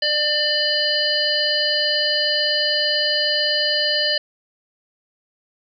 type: harmonic tone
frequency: 597 Hz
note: D5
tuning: 28 cents sharp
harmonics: 1 / 3 / 5 / 7 / 8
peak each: -25 / -24 / -23 / -23 / -23 dBFS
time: 0.02-4.18 s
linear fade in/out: 5 ms
effects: none